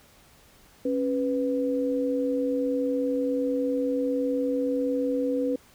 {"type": "tone pair together", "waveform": "sine", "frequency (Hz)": [274.1, 495.5], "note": ["C#4", "B4"], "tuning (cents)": [-19, 6], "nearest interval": "minor seventh", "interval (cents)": 1025, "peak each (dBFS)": -26, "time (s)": [0.85, 5.56], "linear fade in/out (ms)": 5, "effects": ["pink hiss -56 dBFS RMS until 5.74 s"]}